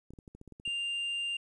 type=clicks; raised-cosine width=3 ms; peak=-36 dBFS; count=10; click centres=0.106 / 0.136 / 0.188 / 0.278 / 0.35 / 0.414 / 0.477 / 0.523 / 0.599 / 0.677 s
type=tone; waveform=triangle; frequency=2794 Hz; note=F7; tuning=in tune; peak=-30 dBFS; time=0.65-1.37 s; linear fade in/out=5 ms
effects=resampled to 24000 Hz + 11-bit